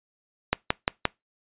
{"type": "click train", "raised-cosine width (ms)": 0.3, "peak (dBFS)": -4, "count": 4, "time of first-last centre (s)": [0.53, 1.054], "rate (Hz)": 5.73, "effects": ["noise-tail reverb RT60 0.2 s tail -24 dB re dry", "resampled to 8000 Hz"]}